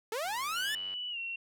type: linear sweep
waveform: sawtooth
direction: up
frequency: 415.3 to 1800 Hz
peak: -29 dBFS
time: 0.12-0.75 s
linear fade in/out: 2 ms
type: click train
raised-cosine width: 0.3 ms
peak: -36 dBFS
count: 67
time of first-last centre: 0.25-0.939 s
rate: 95.8 Hz
type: tone with pitch glide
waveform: sine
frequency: 2960 to 2730 Hz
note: F#7 to F7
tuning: 0 to -40 cents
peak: -35 dBFS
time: 0.56-1.36 s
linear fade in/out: 5 ms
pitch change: -140 cents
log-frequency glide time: 1.1-1.18 s
effects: none